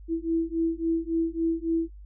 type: beating tone pair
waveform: sine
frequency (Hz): 327.7 / 331.3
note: E4 / E4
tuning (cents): -10 / +9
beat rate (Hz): 3.6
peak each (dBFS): -27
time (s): 0.08-1.9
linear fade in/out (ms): 50
effects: added 50 Hz sine -42 dBFS peak until 2.05 s